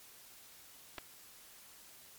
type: clicks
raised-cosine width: 0.3 ms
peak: -25 / -28 dBFS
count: 2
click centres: 0.982 / 0.985 s
effects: white hiss -57 dBFS RMS until 2.18 s + MP3 96 kbps